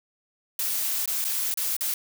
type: noise with dropouts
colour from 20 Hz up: blue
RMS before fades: -27 dBFS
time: 0.59-1.94 s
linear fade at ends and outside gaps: 2 ms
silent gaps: 1.058-1.076 / 1.243-1.249 / 1.541-1.573 / 1.766-1.808 s
effects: none